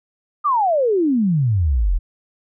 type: exponential sweep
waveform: sine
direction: down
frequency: 1242 to 37.75 Hz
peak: -14 dBFS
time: 0.44-1.99 s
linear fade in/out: 20 ms
effects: none